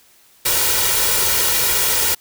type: noise with comb filter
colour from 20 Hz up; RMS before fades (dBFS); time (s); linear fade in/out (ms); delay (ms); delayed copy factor
white; -17; 0.45-2.15; 10; 2.1; +0.65
effects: white hiss -52 dBFS RMS until 2.2 s